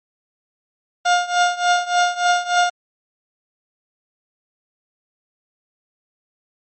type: tone with tremolo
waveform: 30% pulse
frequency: 709 Hz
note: F5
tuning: 26 cents sharp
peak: -9 dBFS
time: 1.05-2.7 s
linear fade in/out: 10 ms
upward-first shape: triangle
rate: 3.4 Hz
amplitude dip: 90%
effects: MP3 32 kbps